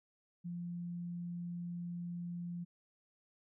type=tone; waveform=sine; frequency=173.7 Hz; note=F3; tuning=9 cents flat; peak=-39 dBFS; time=0.44-2.65 s; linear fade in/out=20 ms; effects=none